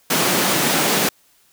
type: high-pass noise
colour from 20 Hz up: pink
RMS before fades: -18 dBFS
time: 0.1-1.09 s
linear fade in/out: 5 ms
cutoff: 170 Hz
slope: 24 dB/octave
effects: white hiss -57 dBFS RMS until 1.52 s